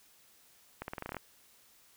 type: accelerating click train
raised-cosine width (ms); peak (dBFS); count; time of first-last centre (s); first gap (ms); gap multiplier
0.5; -23; 10; 0.82-1.167; 61; 0.88
effects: white hiss -63 dBFS RMS until 1.96 s